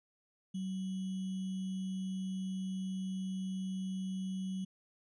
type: tone with sample-and-hold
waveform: sine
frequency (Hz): 188.6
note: F#3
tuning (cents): +33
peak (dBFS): -35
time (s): 0.54-4.65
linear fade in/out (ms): 10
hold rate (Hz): 3150
effects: resampled to 24000 Hz